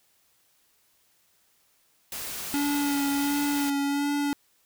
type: noise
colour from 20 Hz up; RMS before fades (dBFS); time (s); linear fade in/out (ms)
white; -35; 2.12-3.7; 2
type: tone with vibrato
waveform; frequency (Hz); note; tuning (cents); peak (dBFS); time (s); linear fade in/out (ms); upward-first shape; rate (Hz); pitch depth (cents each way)
square; 284.5; C#4; +45; -25; 2.54-4.33; 0; sine; 1.4; 22
effects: white hiss -66 dBFS RMS until 4.65 s